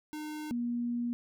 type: tone pair in turn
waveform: square / sine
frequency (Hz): 304.4 / 239.2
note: D#4 / A#3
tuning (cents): -38 / +45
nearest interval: major third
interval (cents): 417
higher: first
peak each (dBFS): -38 / -30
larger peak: second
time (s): 0.13-0.51 / 0.51-1.13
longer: second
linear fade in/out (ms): 0
effects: none